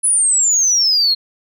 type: exponential sweep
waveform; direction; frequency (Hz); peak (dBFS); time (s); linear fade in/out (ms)
sine; down; 10190 to 4186; -10; 0.03-1.15; 20
effects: tanh soft clip ceiling -7 dBFS